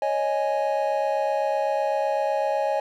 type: chord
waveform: triangle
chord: C# suspended second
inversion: none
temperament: equal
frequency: 554.4 / 622.3 / 830.6 Hz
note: C#5 / D#5 / G#5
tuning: 0 / 0 / 0 cents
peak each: -24 dBFS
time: 0.02-2.8 s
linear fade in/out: 2 ms
effects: none